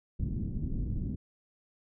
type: low-pass noise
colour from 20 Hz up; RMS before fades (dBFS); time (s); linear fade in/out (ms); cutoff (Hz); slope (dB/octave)
pink; -33; 0.19-1.16; 10; 250; 24
effects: none